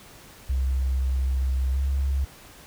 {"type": "tone with pitch glide", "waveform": "sine", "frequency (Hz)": [65.41, 68.19], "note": ["C2", "C#2"], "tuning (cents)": [0, -28], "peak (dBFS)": -21, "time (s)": [0.49, 2.25], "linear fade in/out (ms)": 10, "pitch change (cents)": 72, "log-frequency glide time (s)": [1.71, 1.8], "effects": ["pink hiss -48 dBFS RMS until 2.66 s"]}